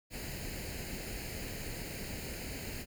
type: noise with comb filter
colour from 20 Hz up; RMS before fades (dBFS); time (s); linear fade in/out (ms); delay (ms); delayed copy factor
pink; -41; 0.1-2.86; 50; 0.43; +0.7
effects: none